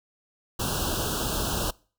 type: band-stop noise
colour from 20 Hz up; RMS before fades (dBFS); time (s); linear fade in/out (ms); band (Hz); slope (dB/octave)
pink; -28; 0.59-1.71; 10; 1600 to 2700; 96
effects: noise-tail reverb RT60 0.4 s tail -24 dB re dry